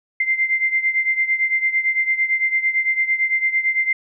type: beating tone pair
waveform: sine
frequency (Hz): 2085 / 2093.9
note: C7 / C7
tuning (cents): -7 / +1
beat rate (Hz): 8.9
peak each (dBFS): -18 / -22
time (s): 0.2-3.93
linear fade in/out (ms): 5
effects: none